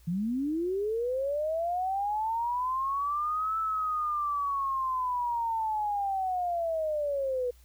sine linear two-way sweep, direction up then down, 161.1 to 1318.5 to 485.1 Hz, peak -27 dBFS, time 0.07-7.51 s, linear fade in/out 10 ms, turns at 3.58 s, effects added 60 Hz sine -54 dBFS peak until 7.64 s + white hiss -64 dBFS RMS until 7.64 s

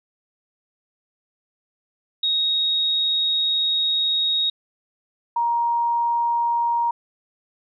sine tone pair in turn, 3762 / 940.5 Hz, A#7 / A#5, +15 / +15 cents, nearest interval 2 octaves, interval 2400 cents, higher first, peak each -18 dBFS, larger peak neither, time 2.23-4.5 / 5.36-6.91 s, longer first, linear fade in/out 5 ms, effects none

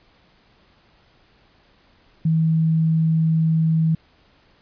sine tone, 160.9 Hz, E3, 42 cents flat, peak -15 dBFS, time 2.25-3.95 s, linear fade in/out 5 ms, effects pink hiss -57 dBFS RMS until 4.61 s + resampled to 11025 Hz

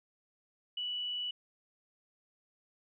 sine tone, 2954 Hz, F#7, 3 cents flat, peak -34 dBFS, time 0.77-1.31 s, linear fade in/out 5 ms, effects none

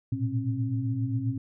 sine tone cluster, 111.1 / 118.9 / 127.4 / 269.5 Hz, A2 / A#2 / C3 / C#4, +17 / +35 / -46 / -49 cents, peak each -31 / -29 / -37 / -32 dBFS, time 0.12-1.38 s, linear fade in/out 5 ms, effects none

